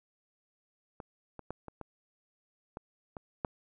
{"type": "clicks", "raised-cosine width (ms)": 1, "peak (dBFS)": [-28, -29, -23, -29, -27, -26, -27, -17], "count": 8, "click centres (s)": [1.002, 1.393, 1.506, 1.683, 1.813, 2.771, 3.168, 3.448], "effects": []}